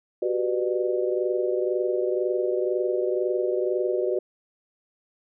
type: chord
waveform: sine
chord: G major seventh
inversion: third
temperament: equal with one note detuned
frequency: 370 / 392 / 493.9 / 602.1 Hz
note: F#4 / G4 / B4 / D5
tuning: 0 / 0 / 0 / +43 cents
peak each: -25 / -31 / -28 / -29 dBFS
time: 0.22-4.19 s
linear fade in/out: 5 ms
effects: none